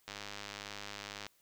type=click train; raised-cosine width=0.2 ms; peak=-25 dBFS; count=122; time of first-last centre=0.08-1.266 s; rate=102 Hz; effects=white hiss -70 dBFS RMS until 1.41 s